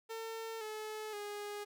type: tone with pitch steps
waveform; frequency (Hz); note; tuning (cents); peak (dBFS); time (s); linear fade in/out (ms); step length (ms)
sawtooth; 450 / 430.9 / 412.7; A4 / A4 / G#4; +39 / -36 / -11; -37; 0.09-1.65; 20; 520
effects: none